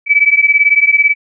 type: beating tone pair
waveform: sine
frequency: 2288 / 2306 Hz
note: D7 / D7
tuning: -46 / -32 cents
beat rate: 18 Hz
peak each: -10 dBFS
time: 0.06-1.15 s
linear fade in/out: 50 ms
effects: none